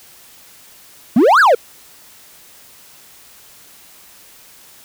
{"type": "exponential two-way sweep", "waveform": "triangle", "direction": "up then down", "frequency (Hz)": [204.6, 1700, 437.6], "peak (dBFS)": -5, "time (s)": [1.16, 1.55], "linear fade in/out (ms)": 5, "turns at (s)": 1.4, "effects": ["white hiss -44 dBFS RMS until 4.84 s"]}